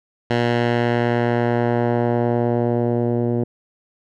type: tone with low-pass filter sweep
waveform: 10% pulse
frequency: 119.4 Hz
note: A#2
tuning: 42 cents sharp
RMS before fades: -19 dBFS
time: 0.3-3.44 s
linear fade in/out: 5 ms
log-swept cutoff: 3400 to 390 Hz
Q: 0.89
effects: none